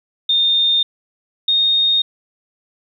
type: tone pair in turn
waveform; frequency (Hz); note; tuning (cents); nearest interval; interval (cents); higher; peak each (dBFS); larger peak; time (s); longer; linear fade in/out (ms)
sine; 3641 / 3698; A#7 / A#7; -41 / -15; unison; 26; second; -12; neither; 0.29-0.83 / 1.48-2.02; neither; 5
effects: 9-bit